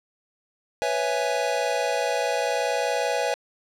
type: chord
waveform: square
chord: C# minor seventh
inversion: third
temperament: equal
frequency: 493.9 / 554.4 / 659.3 / 830.6 Hz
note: B4 / C#5 / E5 / G#5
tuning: 0 / 0 / 0 / 0 cents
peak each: -29 dBFS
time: 0.82-3.34 s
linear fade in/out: 0 ms
effects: low-pass 8000 Hz 12 dB/octave + 9-bit